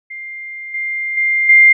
sine tone with level steps, 2100 Hz, C7, 6 cents sharp, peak -26 / -18 / -12 / -4 dBFS, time 0.1-1.73 s, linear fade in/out 10 ms, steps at 0.74 / 1.17 / 1.49 s, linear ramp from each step 5 ms, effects none

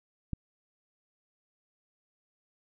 click, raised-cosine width 5 ms, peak -20 dBFS, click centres 0.333 s, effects none

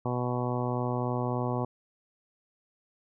harmonic tone, 123.47 Hz, B2, in tune, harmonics 1 / 2 / 3 / 4 / 5 / 6 / 7 / 8 / 9, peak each -31 / -34 / -36 / -37 / -38 / -39 / -39 / -40 / -41 dBFS, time 0.05-1.65 s, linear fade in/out 5 ms, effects none

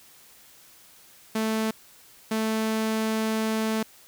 sawtooth tone bursts at uneven times, 220 Hz, A3, in tune, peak -20 dBFS, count 2, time 1.35-1.71 / 2.31-3.83 s, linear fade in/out 5 ms, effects white hiss -53 dBFS RMS until 4.07 s

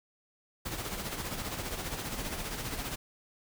pink noise with tremolo, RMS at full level -35 dBFS, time 0.65-2.96 s, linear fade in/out 10 ms, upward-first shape sine, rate 15 Hz, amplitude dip 50%, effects none

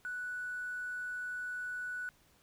triangle tone with hard clipping, 1480 Hz, F#6, in tune, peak -37 dBFS, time 0.05-2.09 s, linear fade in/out 0 ms, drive 3 dB, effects pink hiss -67 dBFS RMS until 2.42 s

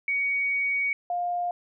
sine tone pair in turn, 2245 / 705.5 Hz, C#7 / F5, +21 / +17 cents, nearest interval octave + minor sixth, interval 2004 cents, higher first, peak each -23 / -25 dBFS, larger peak first, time 0.08-0.93 / 1.1-1.51 s, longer first, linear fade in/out 2 ms, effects none

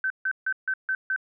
sine tone bursts, 1537 Hz, G6, 35 cents flat, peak -23 dBFS, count 6, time 0.04-1.162 s, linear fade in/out 2 ms, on 62 ms, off 150 ms, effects none

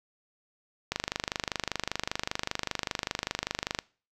click train, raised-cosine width 0.2 ms, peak -11 dBFS, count 73, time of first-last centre 0.92-3.789 s, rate 25.1 Hz, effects noise-tail reverb RT60 0.4 s tail -23 dB re dry

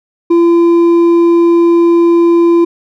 sine tone with hard clipping, 340 Hz, F4, 46 cents flat, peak -6 dBFS, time 0.3-2.65 s, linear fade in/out 10 ms, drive 4 dB, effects none

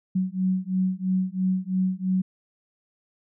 sine beating tone pair, 185 / 188 Hz, F#3 / F#3, 0 / +28 cents, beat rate 3 Hz, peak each -25 / -25 dBFS, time 0.15-2.22 s, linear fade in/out 10 ms, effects none

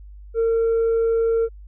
sine tone with tanh clipping, 456.2 Hz, A#4, 37 cents flat, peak -17 dBFS, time 0.34-1.49 s, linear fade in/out 50 ms, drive 1 dB, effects added 50 Hz sine -38 dBFS peak until 1.67 s

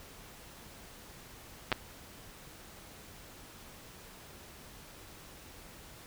clicks, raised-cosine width 0.3 ms, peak -12 dBFS, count 2, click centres 1.718 / 1.726 s, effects pink hiss -52 dBFS RMS until 6.06 s

